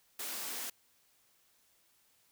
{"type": "high-pass noise", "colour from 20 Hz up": "white", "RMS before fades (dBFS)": -40, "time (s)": [0.19, 0.7], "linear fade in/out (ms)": 5, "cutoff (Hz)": 210, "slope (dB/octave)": 48, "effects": ["white hiss -70 dBFS RMS until 2.31 s"]}